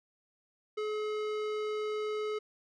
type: tone with tanh clipping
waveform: sine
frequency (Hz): 426.1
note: G#4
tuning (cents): +44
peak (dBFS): -34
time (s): 0.77-2.39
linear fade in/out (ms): 10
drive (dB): 18
effects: none